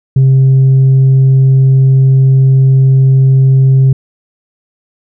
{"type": "tone with tanh clipping", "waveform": "sine", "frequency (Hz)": 133.2, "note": "C3", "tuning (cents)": 31, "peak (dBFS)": -4, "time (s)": [0.16, 3.93], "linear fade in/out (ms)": 5, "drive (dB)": 1, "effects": []}